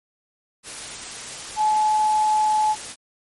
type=tone in noise; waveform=sine; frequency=857 Hz; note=A5; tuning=46 cents flat; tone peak=-16 dBFS; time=1.56-2.76 s; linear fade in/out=50 ms; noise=white; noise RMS=-34 dBFS; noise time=0.63-2.96 s; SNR=+15 dB; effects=MP3 48 kbps